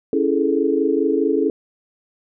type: chord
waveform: sine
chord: A major seventh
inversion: first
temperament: equal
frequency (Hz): 277.2 / 329.6 / 415.3 / 440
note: C#4 / E4 / G#4 / A4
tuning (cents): 0 / 0 / 0 / 0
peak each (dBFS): -21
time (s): 0.13-1.5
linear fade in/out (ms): 2
effects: none